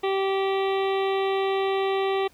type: harmonic tone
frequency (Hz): 388.1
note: G4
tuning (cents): -17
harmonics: 1 / 2 / 3 / 5 / 6 / 7 / 8 / 9 / 10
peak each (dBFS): -23 / -29 / -33 / -37 / -39 / -40 / -41 / -42 / -43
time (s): 0.03-2.28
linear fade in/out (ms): 10
effects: pink hiss -58 dBFS RMS until 2.33 s